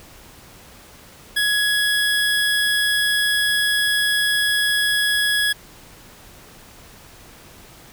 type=tone; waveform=25% pulse; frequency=1675 Hz; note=G#6; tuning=14 cents sharp; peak=-13 dBFS; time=1.36-5.53 s; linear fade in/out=10 ms; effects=pink hiss -45 dBFS RMS until 7.92 s